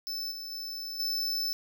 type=tone with level steps; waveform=square; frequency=5274 Hz; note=E8; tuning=in tune; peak=-33 / -38 / -36 / -29 dBFS; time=0.07-1.53 s; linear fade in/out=0 ms; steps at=0.31 / 0.51 / 0.99 s; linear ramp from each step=10 ms; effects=none